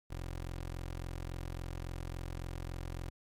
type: tone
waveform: 20% pulse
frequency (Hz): 43.59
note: F1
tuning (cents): -3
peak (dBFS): -34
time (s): 0.1-3.1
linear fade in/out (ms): 10
effects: MP3 96 kbps